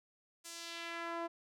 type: tone with band-pass filter sweep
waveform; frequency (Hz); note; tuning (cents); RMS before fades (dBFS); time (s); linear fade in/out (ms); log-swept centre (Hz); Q
sawtooth; 336.9; E4; +38; -43; 0.44-1.28; 20; 8300 to 760; 1.2
effects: none